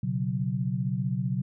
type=chord; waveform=sine; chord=B suspended second; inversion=none; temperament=just; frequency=123.47 / 138.9 / 185.21 Hz; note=B2 / C#3 / F#3; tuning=0 / +4 / +2 cents; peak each=-30 dBFS; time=0.03-1.42 s; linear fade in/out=5 ms; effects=none